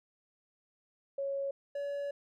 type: tone pair in turn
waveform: sine / triangle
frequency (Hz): 553 / 568.2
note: C#5 / C#5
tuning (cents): -4 / +43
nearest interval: unison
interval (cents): 47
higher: second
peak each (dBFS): -32 / -32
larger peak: neither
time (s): 1.18-1.51 / 1.75-2.11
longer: second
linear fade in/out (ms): 5
effects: none